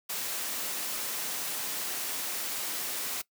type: noise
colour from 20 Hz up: white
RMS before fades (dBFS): -34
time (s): 0.09-3.22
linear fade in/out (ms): 10
effects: noise-tail reverb RT60 0.1 s tail -20 dB re dry + high-pass 200 Hz 12 dB/octave